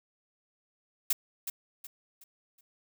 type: noise with echo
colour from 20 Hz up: blue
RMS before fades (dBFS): -26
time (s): 1.1-1.13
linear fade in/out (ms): 5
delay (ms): 370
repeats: 4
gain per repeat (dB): -9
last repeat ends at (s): 2.61
effects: none